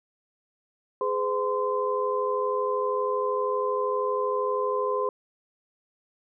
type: tone cluster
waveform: sine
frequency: 416.3 / 509 / 1031 Hz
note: G#4 / C5 / C6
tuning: +4 / -48 / -26 cents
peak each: -28 dBFS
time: 1.01-5.09 s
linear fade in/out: 2 ms
effects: none